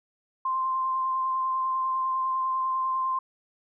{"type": "tone with vibrato", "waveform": "sine", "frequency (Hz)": 1046.5, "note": "C6", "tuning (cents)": 0, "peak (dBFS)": -24, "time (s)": [0.45, 3.19], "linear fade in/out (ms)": 5, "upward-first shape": "sine", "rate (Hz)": 10, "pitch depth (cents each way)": 12, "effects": []}